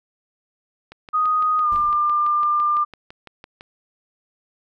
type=click train; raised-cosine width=0.3 ms; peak=-23 dBFS; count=17; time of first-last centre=0.92-3.609 s; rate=5.95 Hz
type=tone with pitch glide; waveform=sine; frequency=1244.5 to 1195.9 Hz; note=D#6 to D6; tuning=0 to +31 cents; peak=-16 dBFS; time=1.13-2.85 s; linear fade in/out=20 ms; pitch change=-69 cents; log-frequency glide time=1.61-1.7 s
type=noise with exponential decay; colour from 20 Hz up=brown; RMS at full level=-34 dBFS; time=1.72-2.28 s; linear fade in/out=1 ms; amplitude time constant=120 ms
effects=none